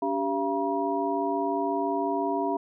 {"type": "tone cluster", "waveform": "sine", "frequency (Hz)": [285.1, 391, 683, 957], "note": ["C#4", "G4", "F5", "A#5"], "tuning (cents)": [49, -4, -39, 45], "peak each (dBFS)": -30, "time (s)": [0.02, 2.57], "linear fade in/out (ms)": 5, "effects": []}